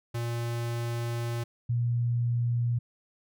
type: tone pair in turn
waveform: square / sine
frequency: 117.9 / 119.41 Hz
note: A#2 / A#2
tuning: +20 / +42 cents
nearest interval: unison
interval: 22 cents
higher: second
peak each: -30 / -24 dBFS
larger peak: second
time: 0.14-1.44 / 1.69-2.79 s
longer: first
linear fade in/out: 10 ms
effects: none